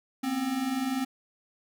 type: tone pair together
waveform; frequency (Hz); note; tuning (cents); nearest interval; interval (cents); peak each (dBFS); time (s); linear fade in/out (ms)
square; 244.4 / 264.5; B3 / C4; -18 / +19; minor second; 137; -35 / -29; 0.23-1.05; 10
effects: none